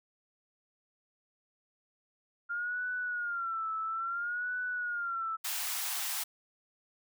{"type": "tone with vibrato", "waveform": "sine", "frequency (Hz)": 1396.9, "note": "F6", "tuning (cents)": 0, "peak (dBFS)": -32, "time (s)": [2.49, 5.37], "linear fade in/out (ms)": 20, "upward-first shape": "sine", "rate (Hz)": 0.59, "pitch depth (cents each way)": 110}
{"type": "high-pass noise", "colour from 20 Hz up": "white", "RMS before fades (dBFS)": -35, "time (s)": [5.44, 6.24], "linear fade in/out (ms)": 10, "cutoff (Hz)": 710, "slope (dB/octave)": 48}
{"effects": []}